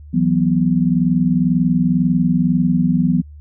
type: chord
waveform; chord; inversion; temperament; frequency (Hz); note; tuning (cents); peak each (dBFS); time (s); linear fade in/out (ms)
sine; E suspended second; none; equal; 164.81 / 185 / 246.9; E3 / F#3 / B3; 0 / 0 / 0; -17; 0.13-3.22; 20
effects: added 74 Hz sine -35 dBFS peak until 3.4 s